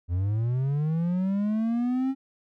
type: linear sweep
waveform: triangle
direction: up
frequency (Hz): 83.7 to 271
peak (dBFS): -21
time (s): 0.08-2.15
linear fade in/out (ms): 50
effects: none